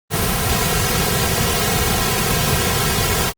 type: noise with comb filter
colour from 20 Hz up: pink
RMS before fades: -18 dBFS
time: 0.1-3.33 s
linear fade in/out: 50 ms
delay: 3.4 ms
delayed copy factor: -1
effects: Opus 24 kbps